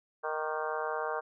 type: harmonic tone with a mistuned harmonic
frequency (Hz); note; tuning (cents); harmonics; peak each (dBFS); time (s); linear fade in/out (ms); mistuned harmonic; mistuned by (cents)
155.56; D#3; 0; 3 / 4 / 5 / 6 / 7 / 8 / 9 / 10; -37 / -38 / -39 / -40 / -40 / -41 / -42 / -42; 0.23-1.21; 20; 8; -70
effects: none